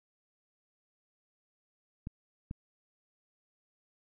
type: clicks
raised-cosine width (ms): 5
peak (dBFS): -26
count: 2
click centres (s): 2.071 / 2.511
effects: none